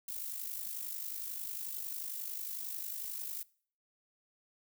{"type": "noise with amplitude modulation", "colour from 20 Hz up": "violet", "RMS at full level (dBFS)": -38, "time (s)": [0.08, 3.43], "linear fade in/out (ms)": 5, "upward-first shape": "sine", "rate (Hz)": 51.1, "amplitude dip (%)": 60, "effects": ["noise-tail reverb RT60 0.5 s tail -22 dB re dry"]}